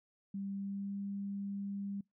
sine tone with pitch glide, 197.3 to 199.36 Hz, G3 to G3, +11 to +29 cents, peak -37 dBFS, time 0.34-2.01 s, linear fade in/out 5 ms, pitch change +18 cents, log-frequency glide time 0.53-0.95 s, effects noise-tail reverb RT60 0.2 s tail -26 dB re dry

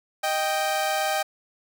sawtooth tone pair together, 622.3 / 784.7 Hz, D#5 / G5, 0 / +2 cents, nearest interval major third, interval 402 cents, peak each -23 / -21 dBFS, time 0.23-1.23 s, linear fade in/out 10 ms, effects none

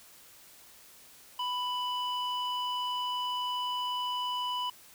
square tone with low-pass filter, 992 Hz, B5, 7 cents sharp, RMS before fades -33 dBFS, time 1.39-4.7 s, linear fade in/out 5 ms, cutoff 3200 Hz, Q 2.4, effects white hiss -55 dBFS RMS until 4.94 s

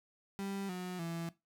35% pulse tone with pitch steps, 196.8 / 181.51 / 167.41 Hz, G3 / F#3 / E3, +7 / -33 / +27 cents, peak -36 dBFS, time 0.39-1.29 s, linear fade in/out 0 ms, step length 300 ms, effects noise-tail reverb RT60 0.2 s tail -17 dB re dry

